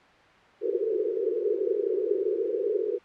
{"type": "band-pass noise", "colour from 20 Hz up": "white", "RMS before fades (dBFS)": -27, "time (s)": [0.61, 2.99], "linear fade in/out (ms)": 50, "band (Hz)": [360, 480], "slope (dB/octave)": 96, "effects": ["white hiss -54 dBFS RMS until 3.04 s", "low-pass 2000 Hz 12 dB/octave"]}